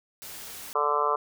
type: noise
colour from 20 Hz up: white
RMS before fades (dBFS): -41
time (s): 0.22-0.73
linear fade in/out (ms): 0
type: harmonic tone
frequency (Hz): 146.83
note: D3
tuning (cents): 0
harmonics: 3 / 4 / 5 / 6 / 7 / 8 / 9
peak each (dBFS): -30 / -32 / -34 / -35 / -27 / -27 / -32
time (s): 0.75-1.16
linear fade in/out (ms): 5
effects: none